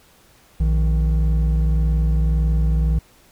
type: tone pair together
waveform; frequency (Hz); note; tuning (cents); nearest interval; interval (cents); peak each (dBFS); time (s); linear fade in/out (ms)
triangle; 59.79 / 157.6; A#1 / D#3; +45 / +23; octave + perfect fourth; 1678; -13 / -20; 0.6-2.99; 5
effects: tanh soft clip ceiling -7 dBFS + pink hiss -53 dBFS RMS until 3.31 s